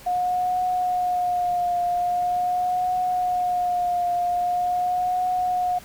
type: tone with vibrato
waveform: sine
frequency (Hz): 718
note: F5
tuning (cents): +48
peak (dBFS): -20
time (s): 0.06-5.79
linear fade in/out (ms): 10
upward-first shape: triangle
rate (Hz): 0.43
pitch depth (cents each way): 32
effects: pink hiss -45 dBFS RMS until 5.84 s